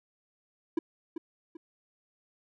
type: tone with echo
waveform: triangle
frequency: 329.6 Hz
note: E4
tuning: in tune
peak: -22 dBFS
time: 0.77-0.79 s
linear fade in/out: 5 ms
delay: 390 ms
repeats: 2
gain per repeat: -9 dB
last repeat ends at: 1.57 s
effects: none

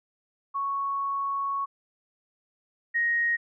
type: tone pair in turn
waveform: sine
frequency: 1108.7 / 1874.3 Hz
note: C#6 / A#6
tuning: 0 / +9 cents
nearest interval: major sixth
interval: 909 cents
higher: second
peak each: -26 / -22 dBFS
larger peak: second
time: 0.54-1.66 / 2.94-3.37 s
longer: first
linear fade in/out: 20 ms
effects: none

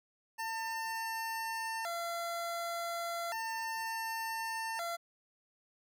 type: tone with vibrato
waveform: 25% pulse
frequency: 784 Hz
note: G5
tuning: in tune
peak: -32 dBFS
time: 0.38-4.97 s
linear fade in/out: 20 ms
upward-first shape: square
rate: 0.34 Hz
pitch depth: 240 cents each way
effects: none

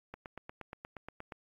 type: click train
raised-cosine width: 0.5 ms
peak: -28 dBFS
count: 11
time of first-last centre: 0.14-1.322 s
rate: 8.46 Hz
effects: AAC 64 kbps

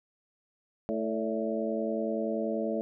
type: harmonic tone with a mistuned harmonic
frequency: 110 Hz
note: A2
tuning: in tune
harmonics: 2 / 3 / 4 / 5 / 6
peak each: -33 / -36 / -35 / -34 / -36 dBFS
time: 0.89-2.81 s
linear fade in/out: 0 ms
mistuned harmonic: 5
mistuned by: +60 cents
effects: none

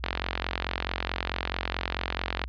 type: click train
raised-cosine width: 0.3 ms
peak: -11 dBFS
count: 108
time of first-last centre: 0.04-2.439 s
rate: 44.6 Hz
effects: added 60 Hz sine -35 dBFS peak until 2.48 s + resampled to 11025 Hz

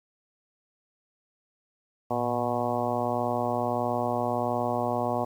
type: harmonic tone with a mistuned harmonic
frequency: 121.5 Hz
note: B2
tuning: 28 cents flat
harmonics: 1 / 2 / 3 / 4 / 5 / 6 / 7 / 8 / 9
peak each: -36 / -33 / -36 / -34 / -31 / -31 / -34 / -37 / -37 dBFS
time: 2.1-5.25 s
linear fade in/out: 10 ms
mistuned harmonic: 1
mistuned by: -110 cents
effects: 9-bit

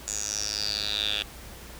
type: tone with band-pass filter sweep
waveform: 10% pulse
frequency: 104.4 Hz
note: G#2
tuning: 10 cents sharp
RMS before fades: -30 dBFS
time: 0.07-1.23 s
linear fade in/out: 10 ms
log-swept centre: 7100 to 3200 Hz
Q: 7.8
effects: added 60 Hz sine -46 dBFS peak until 1.79 s + pink hiss -45 dBFS RMS until 1.79 s

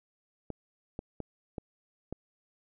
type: clicks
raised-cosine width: 2 ms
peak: -23 dBFS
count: 5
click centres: 0.503 / 0.991 / 1.203 / 1.582 / 2.126 s
effects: none

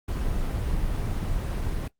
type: noise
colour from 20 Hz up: brown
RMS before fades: -27 dBFS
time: 0.08-1.88 s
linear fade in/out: 5 ms
effects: noise-tail reverb RT60 0.1 s tail -17 dB re dry + Opus 24 kbps

